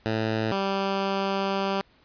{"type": "tone pair in turn", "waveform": "10% pulse", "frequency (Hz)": [110.5, 195.4], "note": ["A2", "G3"], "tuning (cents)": [8, -5], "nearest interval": "minor seventh", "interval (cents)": 987, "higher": "second", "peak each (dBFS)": -16, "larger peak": "neither", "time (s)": [[0.06, 0.52], [0.52, 1.81]], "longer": "second", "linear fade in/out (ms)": 0, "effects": ["pink hiss -60 dBFS RMS until 2.04 s", "resampled to 11025 Hz"]}